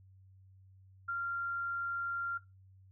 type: tone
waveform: sine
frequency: 1386 Hz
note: F6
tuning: 14 cents flat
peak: -33 dBFS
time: 1.08-2.38 s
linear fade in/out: 10 ms
effects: noise-tail reverb RT60 0.2 s tail -17 dB re dry + added 95 Hz sine -57 dBFS peak until 2.91 s